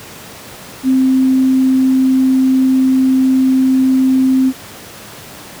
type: tone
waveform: sine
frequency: 261.6 Hz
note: C4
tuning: in tune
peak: -8 dBFS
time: 0.83-4.53 s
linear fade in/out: 50 ms
effects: pink hiss -33 dBFS RMS until 5.6 s + high-pass 100 Hz 12 dB/octave